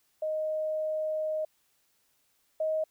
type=tone pair in turn; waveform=sine; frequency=622.3 / 628.4 Hz; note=D#5 / D#5; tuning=0 / +17 cents; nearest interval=unison; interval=17 cents; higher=second; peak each=-28 / -26 dBFS; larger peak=second; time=0.22-1.45 / 2.6-2.84 s; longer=first; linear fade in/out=5 ms; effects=white hiss -71 dBFS RMS until 2.9 s